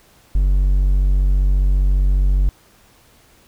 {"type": "tone", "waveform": "triangle", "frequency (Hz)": 47.41, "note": "F#1", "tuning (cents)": 43, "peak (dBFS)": -10, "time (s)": [0.35, 2.49], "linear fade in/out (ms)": 0, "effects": ["pink hiss -52 dBFS RMS until 3.47 s"]}